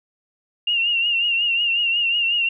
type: tone with vibrato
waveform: sine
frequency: 2794 Hz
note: F7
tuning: in tune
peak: -17 dBFS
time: 0.67-2.49 s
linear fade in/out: 5 ms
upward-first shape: triangle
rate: 5.5 Hz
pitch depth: 67 cents each way
effects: none